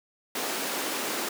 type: high-pass noise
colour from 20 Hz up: pink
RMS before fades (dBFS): -31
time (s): 0.35-1.29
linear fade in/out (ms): 5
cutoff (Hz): 260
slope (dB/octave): 24
effects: none